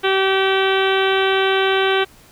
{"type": "harmonic tone", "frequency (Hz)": 384.9, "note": "G4", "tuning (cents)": -32, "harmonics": [1, 2, 3, 4, 5, 6, 7, 8, 9, 10], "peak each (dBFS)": [-17, -23, -25, -22, -29, -28, -28, -26, -30, -31], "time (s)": [0.03, 2.05], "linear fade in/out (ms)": 20, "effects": ["pink hiss -48 dBFS RMS until 2.31 s"]}